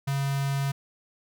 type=tone with notch filter; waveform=square; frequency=138.59 Hz; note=C#3; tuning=in tune; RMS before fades=-27 dBFS; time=0.07-0.72 s; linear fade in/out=10 ms; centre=440 Hz; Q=1.8; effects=none